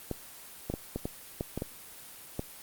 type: clicks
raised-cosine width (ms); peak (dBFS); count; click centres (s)
2; -18; 9; 0.113 / 0.7 / 0.739 / 0.96 / 1.055 / 1.409 / 1.576 / 1.621 / 2.394
effects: white hiss -48 dBFS RMS until 2.62 s + Opus 24 kbps